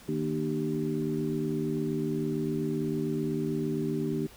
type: harmonic tone with a mistuned harmonic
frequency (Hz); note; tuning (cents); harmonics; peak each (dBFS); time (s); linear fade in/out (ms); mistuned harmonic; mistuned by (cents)
77.78; D#2; 0; 2 / 3 / 4 / 5; -33 / -33 / -33 / -33; 0.08-4.27; 10; 4; -52
effects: pink hiss -52 dBFS RMS until 4.36 s